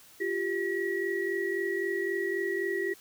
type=tone cluster; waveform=sine; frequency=348.7 / 392.5 / 1918 Hz; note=F4 / G4 / A#6; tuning=-3 / +2 / +49 cents; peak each=-33 / -31 / -33 dBFS; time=0.2-2.94 s; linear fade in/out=10 ms; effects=white hiss -55 dBFS RMS until 3 s